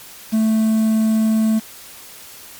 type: tone with quantisation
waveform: triangle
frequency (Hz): 220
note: A3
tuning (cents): 0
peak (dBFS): -11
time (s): 0.32-1.6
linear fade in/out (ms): 20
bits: 6
effects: white hiss -39 dBFS RMS until 2.59 s + MP3 96 kbps

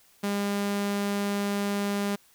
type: tone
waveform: sawtooth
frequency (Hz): 202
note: G#3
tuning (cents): -48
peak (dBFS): -22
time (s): 0.23-2.16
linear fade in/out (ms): 10
effects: white hiss -60 dBFS RMS until 2.34 s

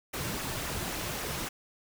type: noise with flanger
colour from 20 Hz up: pink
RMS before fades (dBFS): -35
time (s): 0.13-1.49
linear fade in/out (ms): 10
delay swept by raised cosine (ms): 0.22 to 4.22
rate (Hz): 3.7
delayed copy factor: -0.5
effects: none

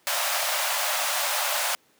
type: high-pass noise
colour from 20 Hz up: pink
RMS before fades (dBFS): -26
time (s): 0.07-1.75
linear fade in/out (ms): 0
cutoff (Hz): 560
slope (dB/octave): 96
effects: pink hiss -62 dBFS RMS until 1.99 s + high-pass 200 Hz 12 dB/octave

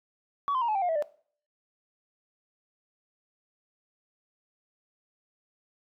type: tone with pitch steps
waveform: sine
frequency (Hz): 1131 / 1031.2 / 940.1 / 857.1 / 781.5 / 712.5 / 649.6 / 592.2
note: C#6 / C6 / A#5 / A5 / G5 / F5 / E5 / D5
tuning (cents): +34 / -26 / +14 / -46 / -6 / +34 / -26 / +14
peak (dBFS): -23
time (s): 0.48-1.024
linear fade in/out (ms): 0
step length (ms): 68
effects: noise-tail reverb RT60 0.5 s tail -20 dB re dry + tanh soft clip ceiling -22 dBFS

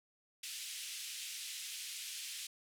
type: band-pass noise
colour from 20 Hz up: pink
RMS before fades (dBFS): -45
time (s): 0.43-2.47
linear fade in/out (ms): 5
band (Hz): 2500 to 12000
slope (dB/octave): 24
effects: none

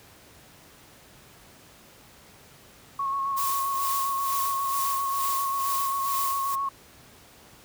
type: tone with vibrato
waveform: sine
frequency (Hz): 1097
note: C#6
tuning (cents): -18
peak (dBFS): -25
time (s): 2.99-6.69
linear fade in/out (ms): 5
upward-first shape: square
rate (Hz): 7.5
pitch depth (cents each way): 19
type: noise with tremolo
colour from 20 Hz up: blue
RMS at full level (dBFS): -30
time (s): 3.36-6.56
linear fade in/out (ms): 20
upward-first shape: sine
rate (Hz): 2.2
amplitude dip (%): 60
effects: pink hiss -52 dBFS RMS until 7.64 s + high-pass 60 Hz 12 dB/octave

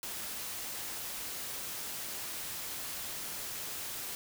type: noise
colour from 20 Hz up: white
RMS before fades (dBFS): -40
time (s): 0.03-4.15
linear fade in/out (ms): 0
effects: none

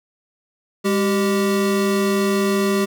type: tone pair together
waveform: square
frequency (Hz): 203 / 388.2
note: G#3 / G4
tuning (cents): -39 / -17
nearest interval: major seventh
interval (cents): 1122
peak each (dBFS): -20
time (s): 0.84-2.86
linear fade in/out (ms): 20
effects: none

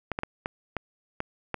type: clicks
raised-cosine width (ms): 0.5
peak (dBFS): -14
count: 7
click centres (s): 0.117 / 0.189 / 0.234 / 0.459 / 0.767 / 1.204 / 1.543
effects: none

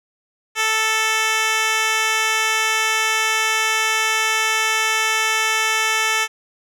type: tone with band-pass filter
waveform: 10% pulse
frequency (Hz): 440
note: A4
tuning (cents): 0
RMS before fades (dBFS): -19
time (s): 0.55-6.28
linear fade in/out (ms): 50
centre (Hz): 3800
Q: 0.57
effects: none

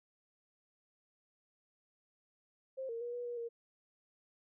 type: tone with pitch steps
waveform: sine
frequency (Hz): 528 / 461.5 / 479.3 / 485.4 / 480.3 / 466.9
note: C5 / A#4 / A#4 / B4 / B4 / A#4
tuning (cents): +16 / -17 / +48 / -30 / -48 / +3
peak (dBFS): -38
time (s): 2.77-3.49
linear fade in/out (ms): 20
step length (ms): 120
effects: none

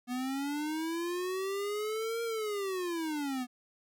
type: linear two-way sweep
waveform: square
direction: up then down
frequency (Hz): 243.2 to 466.2 to 243.2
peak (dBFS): -33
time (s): 0.07-3.47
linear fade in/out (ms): 50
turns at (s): 2.23
effects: none

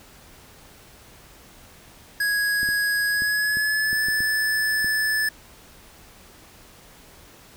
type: tone with pitch glide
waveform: square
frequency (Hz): 1661.2 to 1740.8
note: G#6 to A6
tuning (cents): 0 to -19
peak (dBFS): -21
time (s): 2.2-5.29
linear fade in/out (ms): 5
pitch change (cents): +81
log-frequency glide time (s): 3.08-4.01
type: clicks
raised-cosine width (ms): 3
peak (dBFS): -24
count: 8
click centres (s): 2.631 / 2.689 / 3.221 / 3.571 / 3.93 / 4.085 / 4.205 / 4.845
effects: pink hiss -49 dBFS RMS until 7.56 s

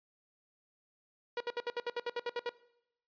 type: tone bursts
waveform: sawtooth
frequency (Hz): 480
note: B4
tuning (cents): -49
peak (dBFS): -29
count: 12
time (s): 1.37-2.493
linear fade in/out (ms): 2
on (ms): 34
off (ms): 65
effects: noise-tail reverb RT60 0.8 s tail -20 dB re dry + resampled to 11025 Hz

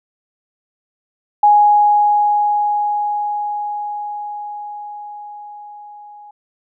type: tone with level ramp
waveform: sine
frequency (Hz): 830.6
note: G#5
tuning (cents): 0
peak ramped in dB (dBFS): -6 to -36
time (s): 1.43-6.31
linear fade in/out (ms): 5
effects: none

